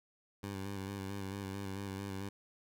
15% pulse tone with vibrato, 98 Hz, G2, in tune, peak -33 dBFS, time 0.43-2.29 s, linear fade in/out 5 ms, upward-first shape square, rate 4.5 Hz, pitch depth 33 cents each way, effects none

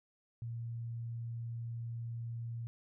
sine tone, 116.54 Hz, A#2, in tune, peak -38 dBFS, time 0.42-2.67 s, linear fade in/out 0 ms, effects none

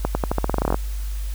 accelerating click train, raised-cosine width 1 ms, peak -6 dBFS, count 15, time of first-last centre 0.05-0.744 s, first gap 100 ms, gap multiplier 0.88, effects added 50 Hz sine -24 dBFS peak until 1.34 s + white hiss -43 dBFS RMS until 1.34 s

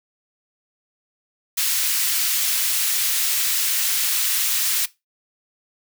white high-pass noise, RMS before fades -21 dBFS, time 1.57-4.86 s, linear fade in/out 10 ms, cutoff 1900 Hz, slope 12 dB/octave, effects noise-tail reverb RT60 0.2 s tail -18 dB re dry

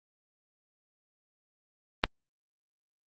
click, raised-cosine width 0.3 ms, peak -5 dBFS, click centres 2.039 s, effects Opus 32 kbps

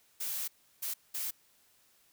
blue noise bursts at uneven times, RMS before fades -36 dBFS, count 3, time 0.2-0.48 / 0.82-0.94 / 1.14-1.31 s, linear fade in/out 10 ms, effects white hiss -67 dBFS RMS until 2.12 s

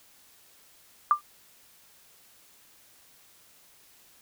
sine tone with exponential decay, 1189 Hz, D6, 21 cents sharp, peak -13 dBFS, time 1.11-1.21 s, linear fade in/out 1 ms, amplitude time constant 21 ms, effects white hiss -58 dBFS RMS until 4.21 s

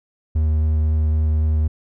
triangle tone with vibrato, 77.5 Hz, D#2, 6 cents flat, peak -13 dBFS, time 0.35-1.68 s, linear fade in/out 10 ms, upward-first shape sine, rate 3.8 Hz, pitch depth 8 cents each way, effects none

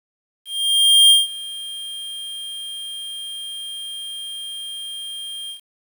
square tone with ADSR envelope, 3204 Hz, G7, 37 cents sharp, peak -8 dBFS, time 0.45-5.61 s, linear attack 650 ms, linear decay 170 ms, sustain -21 dB, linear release 110 ms, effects 8-bit

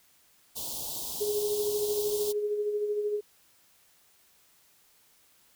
white band-stop noise, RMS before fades -36 dBFS, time 0.55-2.33 s, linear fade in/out 20 ms, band 980 to 3200 Hz, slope 48 dB/octave
sine tone with tremolo, 416.9 Hz, G#4, 7 cents sharp, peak -25 dBFS, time 1.2-3.21 s, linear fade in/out 20 ms, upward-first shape sine, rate 13 Hz, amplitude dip 45%
effects white hiss -63 dBFS RMS until 5.55 s

